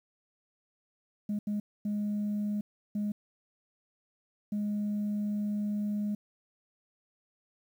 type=tone bursts at uneven times; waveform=sine; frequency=207.7 Hz; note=G#3; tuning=in tune; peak=-27 dBFS; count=5; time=1.29-1.39 / 1.47-1.6 / 1.85-2.61 / 2.95-3.12 / 4.52-6.15 s; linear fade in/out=5 ms; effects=tanh soft clip ceiling -27 dBFS + 10-bit